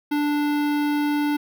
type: tone with notch filter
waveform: square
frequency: 293.7 Hz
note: D4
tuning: in tune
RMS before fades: -22 dBFS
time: 0.11-1.37 s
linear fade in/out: 10 ms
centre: 7400 Hz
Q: 0.61
effects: none